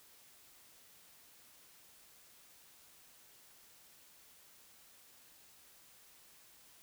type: silence
effects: white hiss -62 dBFS RMS until 6.82 s